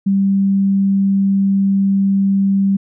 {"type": "tone", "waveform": "sine", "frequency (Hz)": 196, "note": "G3", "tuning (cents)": 0, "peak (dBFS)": -11, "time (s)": [0.06, 2.77], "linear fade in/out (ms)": 10, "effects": []}